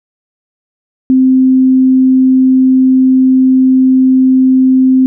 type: tone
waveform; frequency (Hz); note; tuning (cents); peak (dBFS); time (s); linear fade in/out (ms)
sine; 260; C4; -11; -4; 1.1-5.06; 0
effects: none